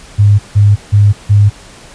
sine tone bursts, 102.6 Hz, G#2, 21 cents flat, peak -3 dBFS, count 4, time 0.18-1.5 s, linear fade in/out 20 ms, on 210 ms, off 160 ms, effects pink hiss -36 dBFS RMS until 1.94 s + resampled to 22050 Hz

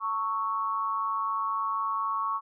sine tone with amplitude modulation, 1108.7 Hz, C#6, in tune, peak -23 dBFS, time 0-2.41 s, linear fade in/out 50 ms, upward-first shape sine, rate 204 Hz, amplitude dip 75%, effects none

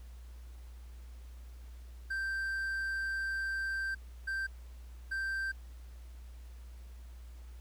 triangle tone bursts at uneven times, 1568 Hz, G6, in tune, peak -31 dBFS, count 3, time 2.1-3.95 / 4.27-4.47 / 5.11-5.52 s, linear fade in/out 10 ms, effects added 60 Hz sine -46 dBFS peak until 7.6 s + pink hiss -64 dBFS RMS until 7.6 s

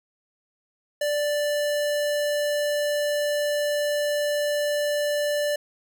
square tone, 587.3 Hz, D5, in tune, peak -23 dBFS, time 1.01-5.56 s, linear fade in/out 5 ms, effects none

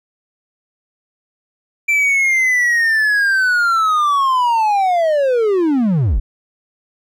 triangle linear sweep, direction down, 2349 to 32.7 Hz, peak -10 dBFS, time 1.88-6.2 s, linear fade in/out 10 ms, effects none

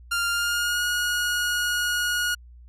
sawtooth tone with pitch glide, 1396.9 to 1445.3 Hz, F6 to F#6, 0 to -41 cents, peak -19 dBFS, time 0.11-2.35 s, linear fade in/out 10 ms, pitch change +59 cents, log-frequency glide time 0.29-0.83 s, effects added 60 Hz sine -44 dBFS peak until 2.68 s + resampled to 32000 Hz

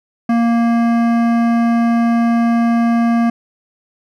sine tone with hard clipping, 233.1 Hz, A#3, in tune, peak -13 dBFS, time 0.29-3.3 s, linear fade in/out 5 ms, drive 14 dB, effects none

